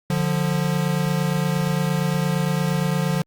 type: tone pair together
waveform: square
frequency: 147.7 / 176.35 Hz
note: D3 / F3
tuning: +10 / +17 cents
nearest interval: minor third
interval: 307 cents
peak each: -23 dBFS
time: 0.1-3.22 s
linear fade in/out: 2 ms
effects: Opus 48 kbps